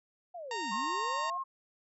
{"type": "linear two-way sweep", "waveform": "sine", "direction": "down then up", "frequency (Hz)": [733, 189.7, 733], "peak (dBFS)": -40, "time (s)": [0.34, 1.38], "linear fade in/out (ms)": 10, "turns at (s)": 0.72}
{"type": "harmonic tone", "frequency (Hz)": 925, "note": "A#5", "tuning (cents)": -14, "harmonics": [1, 2, 3, 4, 5, 6, 7, 8], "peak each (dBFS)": [-36, -41, -44, -47, -46, -52, -54, -50], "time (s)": [0.51, 1.3], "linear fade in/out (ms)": 2}
{"type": "tone", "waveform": "sine", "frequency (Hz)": 1071, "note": "C6", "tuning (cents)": 40, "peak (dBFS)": -33, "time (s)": [0.71, 1.44], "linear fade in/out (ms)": 20}
{"effects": []}